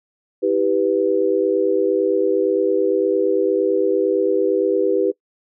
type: chord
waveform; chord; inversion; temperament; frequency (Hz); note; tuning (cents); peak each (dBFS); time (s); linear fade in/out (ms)
sine; E minor; none; equal with one note detuned; 323.2 / 392 / 493.9; E4 / G4 / B4; -34 / 0 / 0; -22 / -18 / -19; 0.42-5.12; 20
effects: noise-tail reverb RT60 0.1 s tail -22 dB re dry